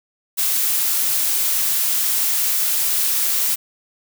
blue noise, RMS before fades -19 dBFS, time 0.37-3.56 s, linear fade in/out 20 ms, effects none

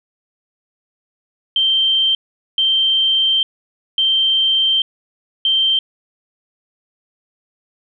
sine tone bursts at uneven times, 3136 Hz, G7, in tune, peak -12 dBFS, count 4, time 1.56-2.15 / 2.58-3.43 / 3.98-4.82 / 5.45-5.79 s, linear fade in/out 2 ms, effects none

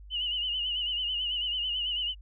sine tone with vibrato, 2936 Hz, F#7, 14 cents flat, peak -28 dBFS, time 0.1-2.15 s, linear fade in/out 50 ms, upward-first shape sine, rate 9.1 Hz, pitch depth 71 cents each way, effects added 50 Hz sine -45 dBFS peak until 2.21 s

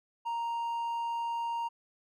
sine tone with hard clipping, 932.3 Hz, A#5, in tune, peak -32 dBFS, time 0.25-1.69 s, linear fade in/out 20 ms, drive 3 dB, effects none

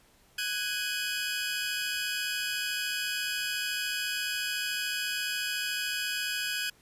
20% pulse tone cluster, 1495 / 1648 / 2509 Hz, F#6 / G#6 / D#7, +17 / -14 / +14 cents, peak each -30 dBFS, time 0.38-6.7 s, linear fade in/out 5 ms, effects pink hiss -62 dBFS RMS until 6.81 s + resampled to 32000 Hz

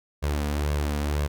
sawtooth tone with flanger, 73.42 Hz, D2, in tune, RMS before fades -26 dBFS, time 0.22-1.28 s, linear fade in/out 20 ms, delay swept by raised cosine 1.8 to 4.2 ms, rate 2 Hz, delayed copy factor +0.5, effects none

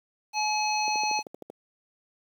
harmonic tone, 850 Hz, G#5, 40 cents sharp, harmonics 1 / 3 / 5 / 7, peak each -26 / -31 / -33 / -34 dBFS, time 0.33-1.23 s, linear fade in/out 50 ms
click train, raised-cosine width 2 ms, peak -21 dBFS, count 9, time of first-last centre 0.88-1.5 s, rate 12.9 Hz
effects high-pass 400 Hz 12 dB/octave + 9-bit

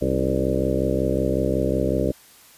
harmonic tone with a mistuned harmonic, 65.41 Hz, C2, in tune, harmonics 1 / 2 / 3 / 4 / 5 / 6 / 7 / 8 / 9, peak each -28 / -28 / -28 / -28 / -28 / -28 / -28 / -28 / -28 dBFS, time 0.01-2.12 s, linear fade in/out 10 ms, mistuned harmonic 4, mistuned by +72 cents, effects white hiss -50 dBFS RMS until 2.57 s + resampled to 32000 Hz

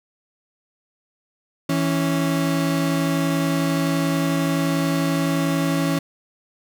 35% pulse tone pair together, 164.3 / 277.2 Hz, E3 / C#4, -5 / 0 cents, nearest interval major sixth, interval 905 cents, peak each -20 dBFS, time 1.69-5.99 s, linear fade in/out 5 ms, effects none

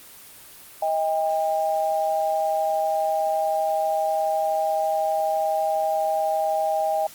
sine tone pair together, 632 / 800 Hz, D#5 / G5, +27 / +35 cents, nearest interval major third, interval 408 cents, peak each -23 dBFS, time 0.82-7.07 s, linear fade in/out 5 ms, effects white hiss -45 dBFS RMS until 7.14 s + Opus 24 kbps

